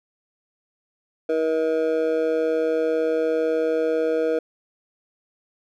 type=tone with amplitude modulation; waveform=triangle; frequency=478.5 Hz; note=A#4; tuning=45 cents sharp; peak=-13 dBFS; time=1.29-4.39 s; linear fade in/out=5 ms; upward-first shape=sine; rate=158 Hz; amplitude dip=95%; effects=none